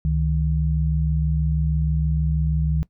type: tone pair together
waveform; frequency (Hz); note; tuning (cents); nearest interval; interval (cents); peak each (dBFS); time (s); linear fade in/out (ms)
sine; 69.3 / 155.57; C#2 / D#3; 0 / 0; octave + major second; 1400; -21; 0.05-2.83; 0
effects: noise-tail reverb RT60 0.1 s tail -19 dB re dry